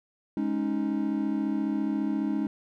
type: chord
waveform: triangle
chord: Ab suspended fourth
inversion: none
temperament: just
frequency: 207.7 / 276.9 / 311.5 Hz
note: Ab3 / Db4 / Eb4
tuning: 0 / -2 / +2 cents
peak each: -28 dBFS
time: 0.37-2.47 s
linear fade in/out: 2 ms
effects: none